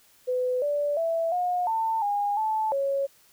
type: tone with pitch steps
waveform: sine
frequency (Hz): 503 / 582 / 661 / 718 / 895 / 816 / 872 / 552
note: B4 / D5 / E5 / F5 / A5 / G#5 / A5 / C#5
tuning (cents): +32 / -16 / +5 / +48 / +29 / -31 / -16 / -7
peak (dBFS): -23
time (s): 0.27-3.07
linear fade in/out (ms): 20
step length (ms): 350
effects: white hiss -59 dBFS RMS until 3.32 s